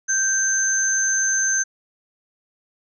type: tone pair together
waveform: sine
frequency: 1561 / 6244 Hz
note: G6 / G8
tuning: -8 / -8 cents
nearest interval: 2 octaves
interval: 2400 cents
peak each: -22 / -19 dBFS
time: 0.08-1.64 s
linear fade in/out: 20 ms
effects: none